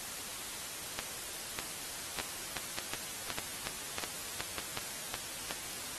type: two click trains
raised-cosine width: 0.2 ms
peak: -16 / -16 dBFS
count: 10 / 7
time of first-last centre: 2.2-5.509 / 0.99-4.583 s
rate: 2.72 / 1.67 Hz
effects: white hiss -42 dBFS RMS until 5.98 s + AAC 32 kbps